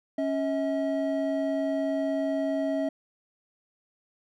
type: tone pair together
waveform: triangle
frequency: 276 / 640.7 Hz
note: C#4 / E5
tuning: -7 / -49 cents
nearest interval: octave + minor third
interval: 1458 cents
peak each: -26 dBFS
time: 0.18-2.89 s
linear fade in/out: 5 ms
effects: none